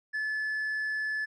triangle tone with hard clipping, 1729 Hz, A6, 31 cents flat, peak -28 dBFS, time 0.13-1.26 s, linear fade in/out 20 ms, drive 1 dB, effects none

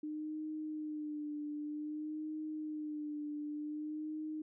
sine tone with vibrato, 302.9 Hz, D#4, 46 cents flat, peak -38 dBFS, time 0.03-4.42 s, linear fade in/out 5 ms, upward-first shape sine, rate 0.53 Hz, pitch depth 37 cents each way, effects none

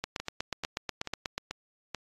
two click trains, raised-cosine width 0.2 ms, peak -17 / -14 dBFS, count 5 / 12, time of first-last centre 0.2-1.947 / 0.04-1.38 s, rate 2.29 / 8.21 Hz, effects AAC 32 kbps

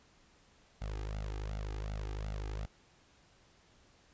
sawtooth tone with flanger, 51.91 Hz, G#1, in tune, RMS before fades -39 dBFS, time 0.81-2.66 s, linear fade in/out 10 ms, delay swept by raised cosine 1.4 to 2.5 ms, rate 2.7 Hz, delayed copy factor +0.95, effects pink hiss -65 dBFS RMS until 4.13 s + resampled to 16000 Hz

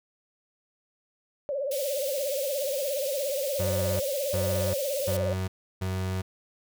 sine tone with vibrato, 554.4 Hz, C#5, in tune, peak -27 dBFS, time 1.49-5.33 s, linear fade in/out 0 ms, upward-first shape triangle, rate 17 Hz, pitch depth 140 cents each way
white high-pass noise, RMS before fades -36 dBFS, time 1.71-5.17 s, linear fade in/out 5 ms, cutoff 2500 Hz, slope 24 dB/octave
35% pulse tone bursts, 93.7 Hz, F#2, 22 cents sharp, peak -26 dBFS, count 4, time 3.59-6.22 s, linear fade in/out 10 ms, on 410 ms, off 330 ms
effects none

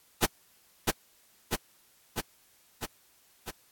pink noise with echo, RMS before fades -22 dBFS, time 0.22-0.26 s, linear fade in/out 10 ms, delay 650 ms, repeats 5, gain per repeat -3 dB, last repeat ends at 3.51 s, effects white hiss -63 dBFS RMS until 3.71 s + AAC 64 kbps

